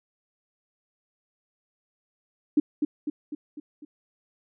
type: tone with echo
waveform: sine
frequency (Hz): 297.3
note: D4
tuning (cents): +21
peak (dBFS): -15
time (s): 2.57-2.6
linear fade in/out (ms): 5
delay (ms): 250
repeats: 5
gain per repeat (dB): -5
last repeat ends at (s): 3.85
effects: none